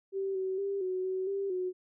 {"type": "tone with pitch steps", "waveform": "sine", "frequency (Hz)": [388.6, 378, 396.2, 370.7, 375.4, 394.4, 366.7], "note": ["G4", "F#4", "G4", "F#4", "F#4", "G4", "F#4"], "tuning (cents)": [-15, 37, 18, 3, 25, 11, -15], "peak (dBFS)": -30, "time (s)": [0.12, 1.73], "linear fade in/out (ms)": 50, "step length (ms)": 230, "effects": []}